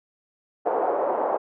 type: band-pass noise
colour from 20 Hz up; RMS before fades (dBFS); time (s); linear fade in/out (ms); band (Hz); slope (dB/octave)
pink; -24; 0.65-1.38; 20; 450 to 890; 24
effects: none